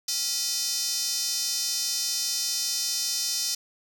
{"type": "tone with high-pass filter", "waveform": "square", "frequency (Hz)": 277.5, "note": "C#4", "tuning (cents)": 2, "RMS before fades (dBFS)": -28, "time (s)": [0.08, 3.55], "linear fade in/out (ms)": 5, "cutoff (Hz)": 5200, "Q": 3.3, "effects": []}